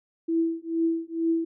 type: tone with tremolo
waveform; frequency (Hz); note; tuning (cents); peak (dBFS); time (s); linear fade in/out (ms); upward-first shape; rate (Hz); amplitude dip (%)
sine; 329.6; E4; 0; -19; 0.28-1.45; 10; triangle; 2.2; 100
effects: none